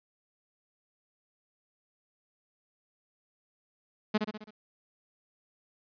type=tone with echo; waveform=sawtooth; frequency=213.4 Hz; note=G#3; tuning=47 cents sharp; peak=-19 dBFS; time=4.14-4.18 s; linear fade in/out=10 ms; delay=66 ms; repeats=5; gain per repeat=-5 dB; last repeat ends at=4.51 s; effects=resampled to 11025 Hz + 10-bit